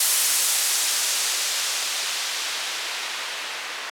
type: noise with low-pass filter sweep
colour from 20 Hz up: blue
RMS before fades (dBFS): -25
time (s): 0-3.9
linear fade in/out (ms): 5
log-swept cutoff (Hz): 11000 to 2300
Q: 0.72
effects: high-pass 400 Hz 12 dB/octave